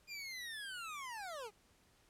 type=linear sweep; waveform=25% pulse; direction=down; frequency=2444 to 392 Hz; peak=-40 dBFS; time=0.07-1.51 s; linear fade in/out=50 ms; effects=pink hiss -70 dBFS RMS until 2.09 s + low-pass 12000 Hz 12 dB/octave